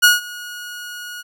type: tone with ADSR envelope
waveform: sawtooth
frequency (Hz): 1449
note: F#6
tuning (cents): -37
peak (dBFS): -3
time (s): 0.02-1.23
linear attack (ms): 22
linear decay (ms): 160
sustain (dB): -23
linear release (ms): 28
effects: none